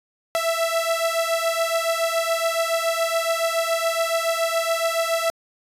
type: beating tone pair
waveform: sawtooth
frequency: 659.3 / 666.4 Hz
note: E5 / E5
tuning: 0 / +19 cents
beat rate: 7.1 Hz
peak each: -19 / -20 dBFS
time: 0.35-5.3 s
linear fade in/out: 0 ms
effects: resampled to 32000 Hz